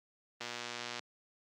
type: click train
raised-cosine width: 0.2 ms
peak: -22 dBFS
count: 71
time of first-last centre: 0.41-0.993 s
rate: 120 Hz
effects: high-pass 150 Hz 12 dB/octave + Opus 32 kbps